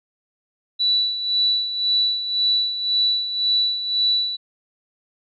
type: tone with tremolo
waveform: sine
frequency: 3951 Hz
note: B7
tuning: in tune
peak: -15 dBFS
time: 0.79-4.37 s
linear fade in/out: 20 ms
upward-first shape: sine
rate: 1.9 Hz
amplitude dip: 65%
effects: none